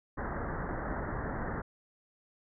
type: low-pass noise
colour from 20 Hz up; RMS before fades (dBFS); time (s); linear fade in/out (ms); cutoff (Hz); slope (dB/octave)
pink; -36; 0.17-1.62; 10; 1900; 96
effects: none